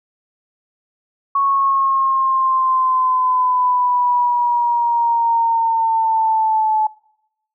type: exponential sweep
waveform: sine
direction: down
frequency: 1108.7 to 862 Hz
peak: -13 dBFS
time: 1.35-6.87 s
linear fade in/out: 5 ms
effects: noise-tail reverb RT60 0.8 s tail -24 dB re dry